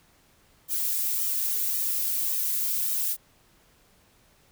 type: noise with flanger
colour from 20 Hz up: violet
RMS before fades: -27 dBFS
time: 0.68-3.17 s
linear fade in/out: 50 ms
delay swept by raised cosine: 1.6 to 2.9 ms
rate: 1.8 Hz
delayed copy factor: +0.9
effects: pink hiss -61 dBFS RMS until 4.51 s